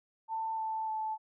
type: tone with pitch steps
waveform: sine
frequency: 891 / 881.8 / 872.7 Hz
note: A5 / A5 / A5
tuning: +22 / +4 / -14 cents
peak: -32 dBFS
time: 0.28-1.18 s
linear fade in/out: 50 ms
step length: 300 ms
effects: none